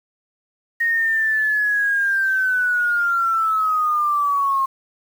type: linear sweep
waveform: sine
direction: down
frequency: 1864.7 to 1068 Hz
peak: -16 dBFS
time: 0.8-4.66 s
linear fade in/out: 10 ms
effects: 7-bit